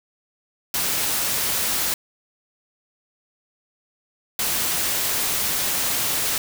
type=noise bursts at uneven times; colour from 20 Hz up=white; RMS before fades=-23 dBFS; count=2; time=0.74-1.94 / 4.39-6.38 s; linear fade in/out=2 ms; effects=none